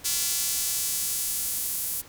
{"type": "tone with high-pass filter sweep", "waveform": "square", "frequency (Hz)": 155.56, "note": "D#3", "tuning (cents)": 0, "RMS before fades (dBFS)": -28, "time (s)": [0.04, 2.02], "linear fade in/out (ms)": 20, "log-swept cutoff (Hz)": [6100, 11000], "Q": 0.86, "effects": ["pink hiss -49 dBFS RMS until 2.08 s"]}